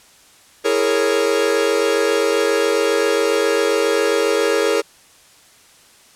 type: chord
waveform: 45% pulse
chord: A# half-diminished seventh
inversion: second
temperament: equal with one note detuned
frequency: 329.6 / 415.3 / 462.7 / 554.4 Hz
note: E4 / G#4 / A#4 / C#5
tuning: 0 / 0 / -13 / 0 cents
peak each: -25 / -19 / -19 / -22 dBFS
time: 0.64-4.82 s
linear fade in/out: 20 ms
effects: white hiss -49 dBFS RMS until 6.15 s + low-pass 10000 Hz 12 dB/octave